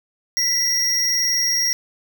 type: tone pair together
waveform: square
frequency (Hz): 1975.5 / 5607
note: B6 / F8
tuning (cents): 0 / +6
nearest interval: octave + tritone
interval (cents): 1806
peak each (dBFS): -28 / -18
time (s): 0.37-1.73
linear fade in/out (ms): 0
effects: none